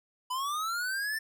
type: linear sweep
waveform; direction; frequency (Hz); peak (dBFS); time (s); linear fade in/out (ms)
square; up; 987.8 to 1790; -31; 0.3-1.19; 10
effects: none